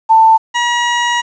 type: tone pair in turn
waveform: sine / 20% pulse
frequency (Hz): 890 / 958.7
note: A5 / A#5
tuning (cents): +20 / +48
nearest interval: minor second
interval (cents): 128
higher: second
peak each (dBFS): -4 / -7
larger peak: first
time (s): 0.09-0.38 / 0.54-1.22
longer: second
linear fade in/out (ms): 20
effects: resampled to 16000 Hz + 7-bit